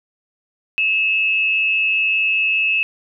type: tone pair together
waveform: sine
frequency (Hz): 2601 / 2794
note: E7 / F7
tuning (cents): -24 / 0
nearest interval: minor second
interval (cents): 124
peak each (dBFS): -15 / -25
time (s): 0.78-2.83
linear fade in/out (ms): 0
effects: none